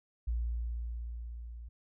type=tone with level ramp; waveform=sine; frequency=58.27 Hz; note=A#1; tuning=in tune; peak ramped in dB=-29 to -43 dBFS; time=0.27-1.69 s; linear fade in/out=10 ms; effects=none